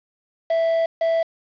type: tone pair in turn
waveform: triangle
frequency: 659.3 / 659.3 Hz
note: E5 / E5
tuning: 0 / 0 cents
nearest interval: unison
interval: 0 cents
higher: neither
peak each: -15 dBFS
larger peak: neither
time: 0.5-0.86 / 1.01-1.23 s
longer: first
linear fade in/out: 5 ms
effects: resampled to 11025 Hz + 7-bit